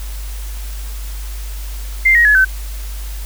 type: tone with pitch steps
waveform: sine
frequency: 2093 / 1886.3 / 1700 / 1532.2 Hz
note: C7 / A#6 / G#6 / G6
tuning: 0 / +20 / +40 / -40 cents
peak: -7 dBFS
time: 2.05-2.45 s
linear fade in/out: 10 ms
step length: 100 ms
effects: added 50 Hz sine -23 dBFS peak until 3.25 s + white hiss -36 dBFS RMS until 3.25 s